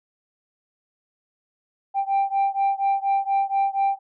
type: beating tone pair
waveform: sine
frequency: 786 / 790.2 Hz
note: G5 / G5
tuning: +4 / +14 cents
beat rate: 4.2 Hz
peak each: -20 / -21 dBFS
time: 1.94-3.99 s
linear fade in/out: 50 ms
effects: tanh soft clip ceiling -16 dBFS